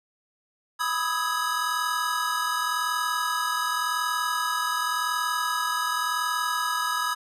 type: chord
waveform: square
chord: E major seventh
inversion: second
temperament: equal with one note detuned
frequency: 987.8 / 1244.5 / 1285.4 / 1661.2 Hz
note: B5 / D#6 / E6 / G#6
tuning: 0 / 0 / -44 / 0 cents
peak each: -31 dBFS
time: 0.79-7.15 s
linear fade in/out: 20 ms
effects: resampled to 32000 Hz